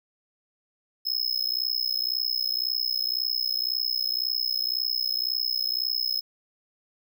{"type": "tone with amplitude modulation", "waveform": "square", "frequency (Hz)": 5160, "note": "E8", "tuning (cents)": -38, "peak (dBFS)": -21, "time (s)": [1.05, 6.21], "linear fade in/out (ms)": 20, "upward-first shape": "sine", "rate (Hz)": 61.9, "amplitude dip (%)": 100, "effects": []}